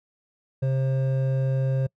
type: tone pair together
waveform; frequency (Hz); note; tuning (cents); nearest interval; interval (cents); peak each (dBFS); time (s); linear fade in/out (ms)
triangle; 132.9 / 533; C3 / C5; +27 / +32; 2 octaves; 2405; -19 / -30; 0.62-1.87; 10
effects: noise-tail reverb RT60 0.1 s tail -26 dB re dry